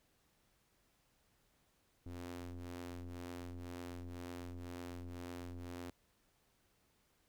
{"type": "ring-modulated tone", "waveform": "sawtooth", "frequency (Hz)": 88, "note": "F2", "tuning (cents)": 14, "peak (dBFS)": -38, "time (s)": [2.06, 5.9], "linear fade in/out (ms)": 0, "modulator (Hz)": 175, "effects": ["pink hiss -75 dBFS RMS until 7.28 s"]}